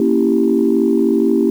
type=chord; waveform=sine; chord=A# diminished seventh; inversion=none; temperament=equal; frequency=233.1 / 277.2 / 329.6 / 392 Hz; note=A#3 / C#4 / E4 / G4; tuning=0 / 0 / 0 / 0 cents; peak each=-16 / -17 / -16 / -16 dBFS; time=0-1.5 s; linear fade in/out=2 ms; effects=tanh soft clip ceiling -2 dBFS + 7-bit